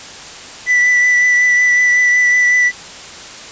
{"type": "tone with vibrato", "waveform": "triangle", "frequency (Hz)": 1975.5, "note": "B6", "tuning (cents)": 0, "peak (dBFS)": -7, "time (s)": [0.66, 2.72], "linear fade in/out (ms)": 50, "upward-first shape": "triangle", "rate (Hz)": 5.4, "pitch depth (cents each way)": 18, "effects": ["white hiss -32 dBFS RMS until 3.51 s", "resampled to 16000 Hz"]}